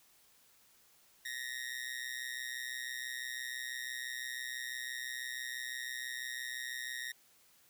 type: tone with amplitude modulation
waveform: sawtooth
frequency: 1864.7 Hz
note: A#6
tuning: in tune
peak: -32 dBFS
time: 1.25-7.12 s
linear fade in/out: 5 ms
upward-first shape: sine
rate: 126 Hz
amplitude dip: 85%
effects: white hiss -66 dBFS RMS until 7.69 s